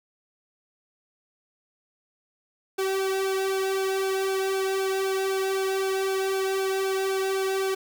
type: tone with flanger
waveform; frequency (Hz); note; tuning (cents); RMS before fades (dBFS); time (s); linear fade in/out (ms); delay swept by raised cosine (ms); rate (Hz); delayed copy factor
sawtooth; 384.5; G4; -33; -26; 2.78-7.75; 10; 1 to 1.68; 3.9; -0.9
effects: 8-bit